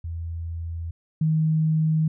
sine tone pair in turn, 83.3 / 157.56 Hz, E2 / D#3, +19 / +22 cents, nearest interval major seventh, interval 1103 cents, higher second, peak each -28 / -18 dBFS, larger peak second, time 0.04-0.91 / 1.21-2.08 s, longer neither, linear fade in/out 5 ms, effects none

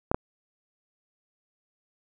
clicks, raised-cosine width 1 ms, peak -9 dBFS, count 2, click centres 0.115 / 0.145 s, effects none

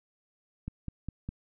click train, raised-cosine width 5 ms, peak -23 dBFS, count 4, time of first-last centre 0.68-1.29 s, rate 4.92 Hz, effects none

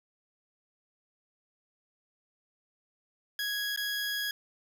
20% pulse tone with dropouts, 1661.2 Hz, G#6, in tune, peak -26 dBFS, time 3.39-4.31 s, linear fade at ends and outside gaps 2 ms, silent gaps 3.762-3.774 s, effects none

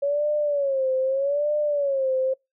sine tone with vibrato, 558 Hz, C#5, 11 cents sharp, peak -20 dBFS, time 0.02-2.34 s, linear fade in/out 10 ms, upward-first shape sine, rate 0.81 Hz, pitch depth 120 cents each way, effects noise-tail reverb RT60 0.2 s tail -26 dB re dry

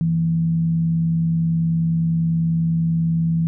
sine tone with frequency modulation, 164.81 Hz, E3, in tune, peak -16 dBFS, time 0.01-3.47 s, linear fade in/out 0 ms, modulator 70.2 Hz, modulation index 0.23, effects none

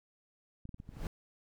clicks, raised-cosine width 5 ms, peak -33 dBFS, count 7, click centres 0.654 / 0.692 / 0.744 / 0.801 / 0.891 / 0.969 / 1.067 s
brown noise with exponential growth, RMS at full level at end -33 dBFS, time 0.78-1.07 s, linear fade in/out 1 ms, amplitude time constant 61 ms
effects none

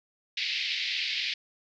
pink band-pass noise, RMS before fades -31 dBFS, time 0.37-1.34 s, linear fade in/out 5 ms, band 2100 to 4800 Hz, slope 48 dB/octave, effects none

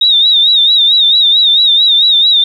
sine tone with vibrato, 3729 Hz, A#7, in tune, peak -5 dBFS, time 0.01-2.44 s, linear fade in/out 5 ms, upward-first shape sine, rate 4.5 Hz, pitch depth 88 cents each way, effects 7-bit

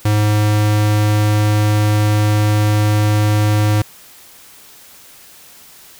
square tone, 105.4 Hz, G#2, 26 cents sharp, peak -12 dBFS, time 0.05-3.82 s, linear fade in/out 5 ms, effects white hiss -42 dBFS RMS until 5.99 s

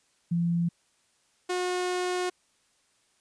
sine / sawtooth tone pair in turn, 170.7 / 361.7 Hz, F3 / F#4, -39 / -39 cents, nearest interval octave + minor second, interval 1300 cents, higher second, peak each -23 dBFS, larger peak neither, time 0.31-0.69 / 1.49-2.3 s, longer second, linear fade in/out 10 ms, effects white hiss -68 dBFS RMS until 3.2 s + resampled to 22050 Hz

